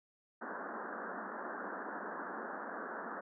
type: band-pass noise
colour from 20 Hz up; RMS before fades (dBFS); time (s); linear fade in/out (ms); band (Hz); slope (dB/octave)
white; -43; 0.41-3.21; 10; 190 to 1700; 96
effects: none